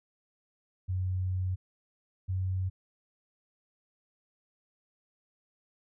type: tone pair in turn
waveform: sine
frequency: 92.5 / 93.41 Hz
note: F#2 / F#2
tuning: 0 / +17 cents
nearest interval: unison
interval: 17 cents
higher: second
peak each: -28 / -28 dBFS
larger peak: neither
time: 0.88-1.56 / 2.28-2.7 s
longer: first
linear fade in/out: 20 ms
effects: none